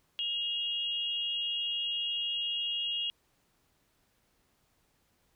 sine tone pair together, 2846 / 3298 Hz, F7 / G#7, +32 / -13 cents, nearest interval minor third, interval 255 cents, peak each -32 / -35 dBFS, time 0.19-3.1 s, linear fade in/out 0 ms, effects pink hiss -72 dBFS RMS until 5.35 s

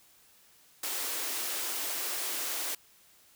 white high-pass noise, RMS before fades -34 dBFS, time 0.83-2.75 s, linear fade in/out 5 ms, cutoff 270 Hz, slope 48 dB/octave, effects white hiss -61 dBFS RMS until 3.35 s

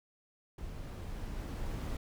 brown noise with level ramp, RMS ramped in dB -44 to -36 dBFS, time 0.58-1.97 s, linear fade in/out 5 ms, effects none

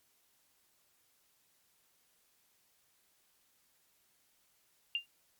sine tone with exponential decay, 2794 Hz, F7, in tune, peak -27 dBFS, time 4.95-5.06 s, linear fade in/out 1 ms, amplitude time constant 23 ms, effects white hiss -72 dBFS RMS until 5.39 s + MP3 96 kbps

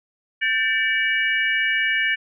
sine tone cluster, 1564 / 1778 / 2292 / 2899 Hz, G6 / A6 / D7 / F#7, -4 / +18 / -43 / -36 cents, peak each -28 / -21 / -23 / -27 dBFS, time 0.41-2.16 s, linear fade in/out 20 ms, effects none

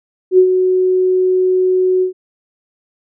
sine tone with ADSR envelope, 370 Hz, F#4, in tune, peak -3 dBFS, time 0.31-2.13 s, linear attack 72 ms, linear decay 80 ms, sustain -7 dB, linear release 110 ms, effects none

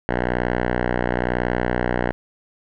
5% pulse tone with low-pass filter, 61 Hz, B1, 21 cents flat, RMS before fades -22 dBFS, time 0.09-2.12 s, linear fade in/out 0 ms, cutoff 1600 Hz, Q 1.8, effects none

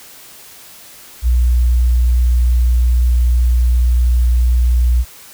sine tone, 60.6 Hz, B1, 32 cents flat, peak -9 dBFS, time 1.22-5.05 s, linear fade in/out 50 ms, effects white hiss -39 dBFS RMS until 5.33 s

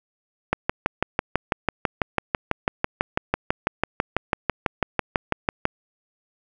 click train, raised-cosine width 0.5 ms, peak -4 dBFS, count 32, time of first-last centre 0.53-5.654 s, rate 6.05 Hz, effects none

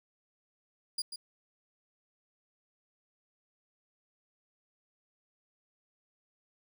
35% pulse tone with echo, 4852 Hz, D#8, 44 cents flat, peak -30 dBFS, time 0.98-1.02 s, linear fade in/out 5 ms, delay 140 ms, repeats 1, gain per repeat -8 dB, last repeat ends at 1.16 s, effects none

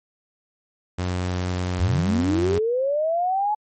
sawtooth tone, 90.5 Hz, F#2, 38 cents flat, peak -19 dBFS, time 0.98-2.59 s, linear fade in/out 10 ms
sine linear sweep, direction up, 66.9 to 856 Hz, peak -19 dBFS, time 1.79-3.55 s, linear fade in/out 10 ms
effects MP3 32 kbps

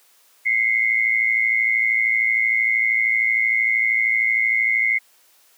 sine tone pair together, 2056 / 2169 Hz, C7 / C#7, -31 / -38 cents, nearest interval minor second, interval 93 cents, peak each -19 dBFS, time 0.45-4.99 s, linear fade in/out 20 ms, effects white hiss -56 dBFS RMS until 5.57 s + high-pass 400 Hz 12 dB/octave

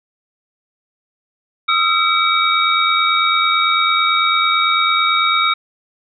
sine tone cluster, 1261 / 1350 / 2290 / 3749 Hz, D#6 / E6 / D7 / A#7, +23 / +41 / -44 / +9 cents, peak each -18 dBFS, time 1.68-5.54 s, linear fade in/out 10 ms, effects none

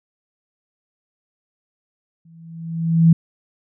sine tone with exponential growth, 164.81 Hz, E3, in tune, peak -6 dBFS, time 2.25-3.13 s, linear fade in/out 5 ms, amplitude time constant 190 ms, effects none

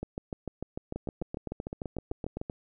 two click trains, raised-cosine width 2 ms, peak -21 / -21 dBFS, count 17 / 13, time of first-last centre 0.03-2.415 / 0.96-2.498 s, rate 6.71 / 7.8 Hz, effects none

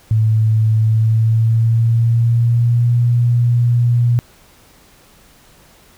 sine tone with pitch glide, 110 to 119.96 Hz, A2 to B2, 0 to -50 cents, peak -10 dBFS, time 0.11-4.19 s, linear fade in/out 0 ms, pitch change +150 cents, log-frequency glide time 0.78-2.94 s, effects pink hiss -48 dBFS RMS until 5.97 s

